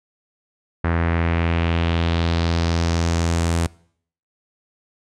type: tone with low-pass filter sweep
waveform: sawtooth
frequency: 83.9 Hz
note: E2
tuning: 31 cents sharp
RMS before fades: -20 dBFS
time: 0.84-3.67 s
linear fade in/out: 5 ms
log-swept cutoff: 1700 to 9100 Hz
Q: 2.1
effects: noise-tail reverb RT60 0.6 s tail -23 dB re dry